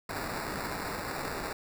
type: noise with sample-and-hold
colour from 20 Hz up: blue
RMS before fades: -36 dBFS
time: 0.09-1.53 s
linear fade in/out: 5 ms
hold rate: 3150 Hz
effects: none